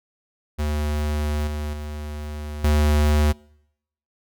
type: tone with level steps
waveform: square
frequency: 74.8 Hz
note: D2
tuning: 32 cents sharp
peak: -22 / -26 / -30 / -16 dBFS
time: 0.58-3.33 s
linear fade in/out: 20 ms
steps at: 1.47 / 1.73 / 2.64 s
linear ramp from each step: 2 ms
effects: noise-tail reverb RT60 0.8 s tail -26 dB re dry